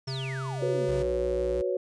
square tone with pitch glide, 133 to 135.01 Hz, C3 to C#3, +29 to -45 cents, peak -32 dBFS, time 0.07-1.03 s, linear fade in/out 10 ms, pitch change +26 cents, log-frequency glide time 0.53-0.83 s
sine exponential sweep, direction down, 5660 to 196 Hz, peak -37 dBFS, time 0.07-0.86 s, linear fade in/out 10 ms
sine chord, F# suspended fourth, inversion none, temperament equal, 370 / 493.9 / 554.4 Hz, F#4 / B4 / C#5, 0 / 0 / 0 cents, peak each -29 / -31 / -30 dBFS, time 0.62-1.77 s, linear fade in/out 2 ms
square tone with vibrato, 61 Hz, B1, 21 cents flat, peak -35 dBFS, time 0.88-1.62 s, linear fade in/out 10 ms, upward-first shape sine, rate 5.9 Hz, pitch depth 43 cents each way
effects resampled to 22050 Hz

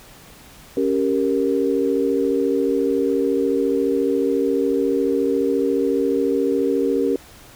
sine chord, G diminished, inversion second, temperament equal, 277.2 / 392 / 466.2 Hz, Db4 / G4 / Bb4, 0 / 0 / 0 cents, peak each -21 dBFS, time 0.77-7.16 s, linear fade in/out 2 ms, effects pink hiss -45 dBFS RMS until 7.55 s

